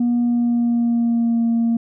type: tone with pitch glide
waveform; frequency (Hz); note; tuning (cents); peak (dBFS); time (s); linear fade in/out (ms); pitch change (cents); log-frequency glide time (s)
sine; 240 to 231.4; B3 to A#3; -49 to -13; -13; 0-1.77; 5; -64; 0.21-1.45
effects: tanh soft clip ceiling -13 dBFS